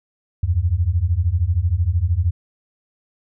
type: beating tone pair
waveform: sine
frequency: 79.9 / 92.9 Hz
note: D#2 / F#2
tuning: +47 / +7 cents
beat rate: 13 Hz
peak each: -19 / -18 dBFS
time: 0.43-2.31 s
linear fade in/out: 5 ms
effects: none